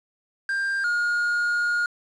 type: tone pair in turn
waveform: triangle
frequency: 1591 / 1428.4 Hz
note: G6 / F6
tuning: +25 / +39 cents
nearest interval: major second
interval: 186 cents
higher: first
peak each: -21 / -19 dBFS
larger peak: second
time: 0.49-0.84 / 0.84-1.86 s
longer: second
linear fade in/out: 2 ms
effects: resampled to 22050 Hz + 8-bit